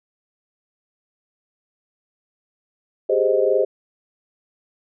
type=chord; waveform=sine; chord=Ab major seventh; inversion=third; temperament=equal; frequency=392 / 415.3 / 523.3 / 622.3 Hz; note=G4 / Ab4 / C5 / Eb5; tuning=0 / 0 / 0 / 0 cents; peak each=-21 / -21 / -19 / -22 dBFS; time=3.09-3.65 s; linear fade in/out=10 ms; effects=none